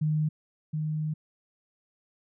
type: tone pair in turn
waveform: sine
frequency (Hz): 153.6 / 154.25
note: D#3 / D#3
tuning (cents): -22 / -15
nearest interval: unison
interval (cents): 7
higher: second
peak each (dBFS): -23 / -27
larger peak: first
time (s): 0.01-0.29 / 0.73-1.14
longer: second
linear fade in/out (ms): 10
effects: none